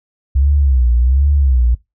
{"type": "tone with vibrato", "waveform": "sine", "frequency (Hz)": 65.41, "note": "C2", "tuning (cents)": 0, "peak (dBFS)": -9, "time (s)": [0.35, 1.75], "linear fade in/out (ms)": 10, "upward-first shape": "sine", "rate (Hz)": 1.3, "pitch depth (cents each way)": 170, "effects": ["noise-tail reverb RT60 0.2 s tail -21 dB re dry"]}